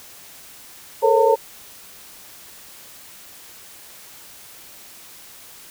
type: tone cluster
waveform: sine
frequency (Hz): 435.1 / 466.8 / 542 / 905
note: A4 / A#4 / C#5 / A5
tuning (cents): -19 / +2 / -39 / +48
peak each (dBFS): -18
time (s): 1.02-1.36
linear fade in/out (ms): 20
effects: white hiss -43 dBFS RMS until 5.7 s